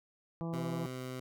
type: harmonic tone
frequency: 166.4 Hz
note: E3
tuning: 17 cents sharp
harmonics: 1 / 2 / 3 / 4 / 5 / 6 / 7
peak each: -36 / -42 / -46 / -48 / -50 / -52 / -53 dBFS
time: 0.41-0.86 s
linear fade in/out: 0 ms
type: tone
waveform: 15% pulse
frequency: 128.3 Hz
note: C3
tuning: 34 cents flat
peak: -33 dBFS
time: 0.53-1.2 s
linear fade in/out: 5 ms
effects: none